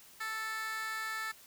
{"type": "tone with high-pass filter", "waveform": "15% pulse", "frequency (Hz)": 440, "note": "A4", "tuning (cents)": 0, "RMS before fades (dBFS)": -38, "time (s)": [0.2, 1.32], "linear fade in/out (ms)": 10, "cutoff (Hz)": 1600, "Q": 2.5, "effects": ["white hiss -57 dBFS RMS until 1.46 s"]}